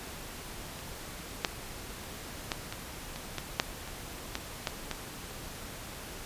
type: clicks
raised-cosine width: 0.2 ms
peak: -28 / -8 / -12 / -20 / -22 / -16 / -6 / -25 / -14 / -12 / -16 dBFS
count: 11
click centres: 0.791 / 1.448 / 2.518 / 2.725 / 3.16 / 3.383 / 3.599 / 3.876 / 4.354 / 4.672 / 4.913 s
effects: pink hiss -43 dBFS RMS until 6.25 s + resampled to 32000 Hz